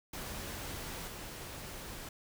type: noise with level steps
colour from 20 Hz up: pink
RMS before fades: -42 / -45 dBFS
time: 0.13-2.09 s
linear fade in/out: 5 ms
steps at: 1.07 s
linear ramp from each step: 10 ms
effects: none